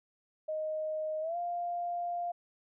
sine tone with pitch glide, 622.3 to 698.5 Hz, D#5 to F5, 0 to 0 cents, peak -32 dBFS, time 0.48-2.32 s, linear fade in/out 10 ms, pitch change +200 cents, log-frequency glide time 1.21-1.37 s, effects none

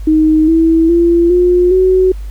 sine tone with pitch steps, 312 / 326.2 / 341 / 356.5 / 372.8 Hz, D#4 / E4 / F4 / F4 / F#4, +5 / -18 / -41 / +36 / +13 cents, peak -6 dBFS, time 0.07-2.12 s, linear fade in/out 5 ms, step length 410 ms, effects added 50 Hz sine -21 dBFS peak until 2.3 s + pink hiss -45 dBFS RMS until 2.3 s

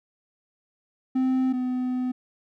triangle tone pair in turn, 259.4 / 252.6 Hz, C4 / B3, -15 / +39 cents, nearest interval unison, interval 46 cents, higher first, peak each -18 / -22 dBFS, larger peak first, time 1.15-1.53 / 1.53-2.12 s, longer second, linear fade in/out 10 ms, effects none

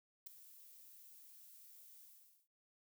violet noise with ADSR envelope, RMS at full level -45 dBFS, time 0.26-2.48 s, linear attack 10 ms, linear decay 6 ms, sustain -15 dB, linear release 470 ms, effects none

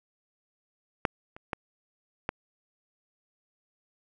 clicks, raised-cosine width 0.5 ms, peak -8 / -29 / -15 / -13 dBFS, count 4, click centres 1.052 / 1.365 / 1.532 / 2.291 s, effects none

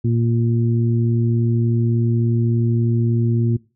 harmonic tone, 116.54 Hz, A#2, in tune, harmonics 1 / 2 / 3, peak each -16 / -22 / -26 dBFS, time 0.04-3.57 s, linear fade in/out 10 ms, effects noise-tail reverb RT60 0.3 s tail -21 dB re dry

